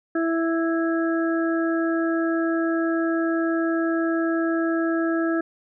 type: harmonic tone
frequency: 329.8 Hz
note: E4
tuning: 1 cent sharp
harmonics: 1 / 2 / 4 / 5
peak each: -21 / -29 / -32 / -31 dBFS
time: 0.15-5.41 s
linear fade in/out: 5 ms
effects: none